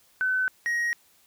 sine / triangle tone pair in turn, 1515 / 1885.8 Hz, F#6 / A#6, +40 / +20 cents, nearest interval major third, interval 380 cents, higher second, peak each -22 dBFS, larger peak neither, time 0.21-0.48 / 0.66-0.93 s, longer neither, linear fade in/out 0 ms, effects white hiss -61 dBFS RMS until 1.26 s

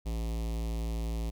square tone with notch filter, 56 Hz, A1, 31 cents sharp, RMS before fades -33 dBFS, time 0.05-1.31 s, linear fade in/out 20 ms, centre 1500 Hz, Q 0.88, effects none

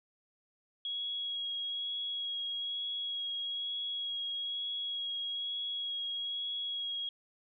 sine tone with vibrato, 3314 Hz, G#7, 4 cents flat, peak -34 dBFS, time 0.85-7.09 s, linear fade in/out 2 ms, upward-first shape sine, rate 1.1 Hz, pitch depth 12 cents each way, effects none

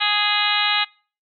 harmonic tone with a mistuned harmonic, 415.3 Hz, G#4, in tune, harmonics 2 / 3 / 4 / 5 / 6 / 7 / 8 / 9 / 10, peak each -26 / -26 / -26 / -26 / -26 / -26 / -26 / -26 / -26 dBFS, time 0-0.85 s, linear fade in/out 20 ms, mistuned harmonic 10, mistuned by -66 cents, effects noise-tail reverb RT60 0.4 s tail -25 dB re dry

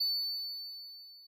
triangle tone with level ramp, 4497 Hz, C#8, 24 cents sharp, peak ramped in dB -26 to -52 dBFS, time 0-1.27 s, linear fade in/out 10 ms, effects none

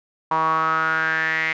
sawtooth tone with band-pass filter sweep, 159.8 Hz, D#3, 47 cents sharp, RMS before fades -21 dBFS, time 0.31-1.53 s, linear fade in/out 5 ms, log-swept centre 1000 to 2100 Hz, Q 7.5, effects resampled to 16000 Hz

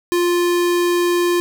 square tone, 350 Hz, F4, 4 cents sharp, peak -15 dBFS, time 0.12-1.4 s, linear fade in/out 0 ms, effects none

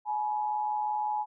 sine tone pair together, 846 / 971.5 Hz, G#5 / B5, +32 / -29 cents, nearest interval major second, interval 239 cents, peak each -28 / -36 dBFS, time 0.05-1.26 s, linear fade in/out 50 ms, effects none

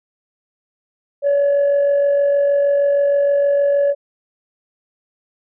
sine tone with amplitude modulation, 567 Hz, C#5, 39 cents sharp, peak -9 dBFS, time 1.22-3.95 s, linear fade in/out 50 ms, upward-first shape sine, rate 46.4 Hz, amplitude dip 35%, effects tanh soft clip ceiling -10 dBFS

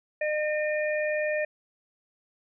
harmonic tone, 607 Hz, D#5, 43 cents flat, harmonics 1 / 3 / 4, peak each -26 / -32 / -35 dBFS, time 0.21-1.45 s, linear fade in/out 5 ms, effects none

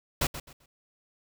pink noise with echo, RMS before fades -26 dBFS, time 0.21-0.27 s, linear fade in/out 5 ms, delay 130 ms, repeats 3, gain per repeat -12 dB, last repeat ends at 0.66 s, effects none

